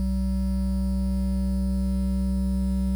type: tone pair together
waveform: triangle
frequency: 63.47 / 190.3 Hz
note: B1 / F#3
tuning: +48 / +49 cents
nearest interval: octave + perfect fifth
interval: 1901 cents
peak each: -22 dBFS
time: 0-2.95 s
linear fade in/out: 0 ms
effects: tanh soft clip ceiling -13 dBFS + 8-bit